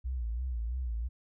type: tone with vibrato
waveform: sine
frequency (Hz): 60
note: B1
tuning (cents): -49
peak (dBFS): -31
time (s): 0.04-1.09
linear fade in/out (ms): 20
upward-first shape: sine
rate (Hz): 3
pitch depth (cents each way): 130
effects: none